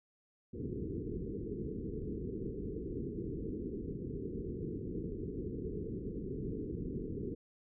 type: low-pass noise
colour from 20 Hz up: white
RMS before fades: -40 dBFS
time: 0.53-7.35 s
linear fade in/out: 10 ms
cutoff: 450 Hz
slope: 96 dB/octave
effects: none